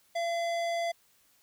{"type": "tone with low-pass filter", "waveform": "square", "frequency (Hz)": 680, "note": "F5", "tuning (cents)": -46, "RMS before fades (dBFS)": -31, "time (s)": [0.15, 0.92], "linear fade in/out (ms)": 10, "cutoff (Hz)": 7100, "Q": 0.59, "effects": ["white hiss -66 dBFS RMS until 1.42 s"]}